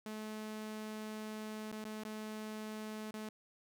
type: tone with dropouts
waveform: sawtooth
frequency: 215.6 Hz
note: A3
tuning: 35 cents flat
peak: -38 dBFS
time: 0.06-3.29 s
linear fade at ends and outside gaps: 2 ms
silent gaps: 1.717-1.725 / 1.843-1.851 / 2.036-2.05 / 3.11-3.14 s
effects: none